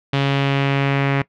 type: tone with low-pass filter sweep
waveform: sawtooth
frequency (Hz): 138.59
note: C#3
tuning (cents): 0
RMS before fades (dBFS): -18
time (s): 0.13-1.22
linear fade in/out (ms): 5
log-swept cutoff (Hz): 3300 to 2200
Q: 2.3
effects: noise-tail reverb RT60 0.1 s tail -20 dB re dry